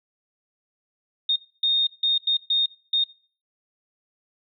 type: tone bursts at uneven times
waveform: sine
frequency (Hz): 3685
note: A#7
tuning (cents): -21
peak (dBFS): -18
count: 6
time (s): 1.29-1.36 / 1.63-1.87 / 2.03-2.18 / 2.27-2.37 / 2.5-2.66 / 2.93-3.04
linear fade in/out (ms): 5
effects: noise-tail reverb RT60 0.4 s tail -21 dB re dry